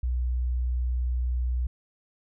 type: tone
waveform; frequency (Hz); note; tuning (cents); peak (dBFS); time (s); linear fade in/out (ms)
sine; 61.74; B1; 0; -23; 0.03-1.67; 5
effects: tanh soft clip ceiling -19 dBFS